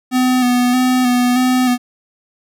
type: tone with vibrato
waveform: square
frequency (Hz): 250.1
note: B3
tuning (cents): +22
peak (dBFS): -12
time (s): 0.11-1.78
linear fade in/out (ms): 50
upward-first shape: square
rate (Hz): 1.6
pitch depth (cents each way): 25
effects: none